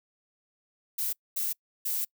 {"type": "noise bursts at uneven times", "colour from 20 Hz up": "violet", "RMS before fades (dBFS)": -30, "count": 3, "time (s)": [[0.98, 1.13], [1.36, 1.53], [1.85, 2.05]], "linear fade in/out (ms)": 10, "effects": ["noise-tail reverb RT60 0.1 s tail -26 dB re dry"]}